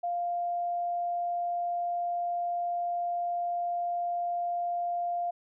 sine tone, 698.5 Hz, F5, in tune, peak -28 dBFS, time 0.03-5.31 s, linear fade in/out 10 ms, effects none

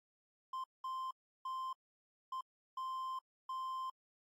triangle tone bursts at uneven times, 1044 Hz, C6, 4 cents flat, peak -37 dBFS, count 6, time 0.53-0.64 / 0.84-1.11 / 1.45-1.73 / 2.32-2.41 / 2.77-3.19 / 3.49-3.9 s, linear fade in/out 5 ms, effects AAC 48 kbps

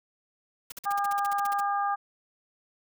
white noise bursts, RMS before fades -39 dBFS, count 14, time 0.7-1.605 s, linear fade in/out 5 ms, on 21 ms, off 47 ms
harmonic tone, 403.1 Hz, G4, 48 cents sharp, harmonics 2 / 3 / 4, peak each -27 / -29 / -37 dBFS, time 0.85-1.96 s, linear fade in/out 20 ms
effects none

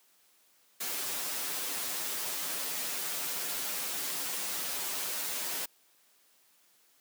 white noise with comb filter, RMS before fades -35 dBFS, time 0.8-5.66 s, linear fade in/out 10 ms, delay 9 ms, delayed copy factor -1, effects white hiss -66 dBFS RMS until 7 s + high-pass 200 Hz 12 dB/octave

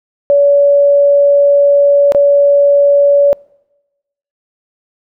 sine tone with dropouts, 569 Hz, C#5, 45 cents sharp, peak -5 dBFS, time 0.3-3.33 s, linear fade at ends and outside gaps 0 ms, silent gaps 2.121-2.148 s, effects noise-tail reverb RT60 1.0 s tail -26 dB re dry

